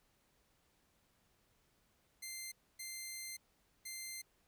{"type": "tone bursts at uneven times", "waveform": "10% pulse", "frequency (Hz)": 2085, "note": "C7", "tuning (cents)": -7, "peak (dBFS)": -35, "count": 3, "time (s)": [[2.22, 2.52], [2.79, 3.37], [3.85, 4.22]], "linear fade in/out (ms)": 10, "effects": ["pink hiss -75 dBFS RMS until 4.47 s"]}